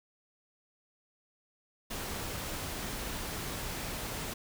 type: noise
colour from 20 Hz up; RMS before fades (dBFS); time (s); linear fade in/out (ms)
pink; -38; 1.9-4.34; 10
effects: none